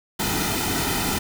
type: noise with comb filter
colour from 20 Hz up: pink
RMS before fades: -24 dBFS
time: 0.19-1.19 s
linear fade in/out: 10 ms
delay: 1.8 ms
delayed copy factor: -0.7
effects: none